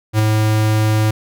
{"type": "tone with ADSR envelope", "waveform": "square", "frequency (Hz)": 108.2, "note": "A2", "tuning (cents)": -29, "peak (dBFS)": -10, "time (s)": [0.13, 1.11], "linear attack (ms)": 61, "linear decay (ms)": 6, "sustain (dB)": -3, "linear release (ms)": 6, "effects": []}